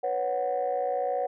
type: chord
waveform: sine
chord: B suspended second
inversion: none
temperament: equal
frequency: 493.9 / 554.4 / 740 Hz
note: B4 / C#5 / F#5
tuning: 0 / 0 / 0 cents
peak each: -30 / -29 / -28 dBFS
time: 0.03-1.27 s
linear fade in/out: 10 ms
effects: tanh soft clip ceiling -19 dBFS